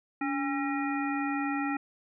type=harmonic tone with a mistuned harmonic; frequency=270.8 Hz; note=C#4; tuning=40 cents flat; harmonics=1 / 3 / 5 / 7 / 9; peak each=-30 / -35 / -37 / -38 / -40 dBFS; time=0.21-1.77 s; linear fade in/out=5 ms; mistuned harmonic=1; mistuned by=+92 cents; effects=none